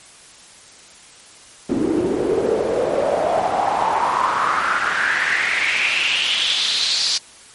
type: noise with band-pass filter sweep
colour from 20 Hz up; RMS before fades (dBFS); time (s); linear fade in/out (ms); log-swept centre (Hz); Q
pink; -19; 1.69-7.18; 5; 290 to 4800; 5.1
effects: white hiss -44 dBFS RMS until 7.54 s + MP3 48 kbps